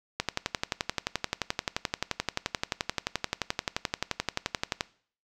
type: click train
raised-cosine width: 0.2 ms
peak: -9 dBFS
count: 54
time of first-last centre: 0.2-4.809 s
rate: 11.5 Hz
effects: noise-tail reverb RT60 0.5 s tail -20 dB re dry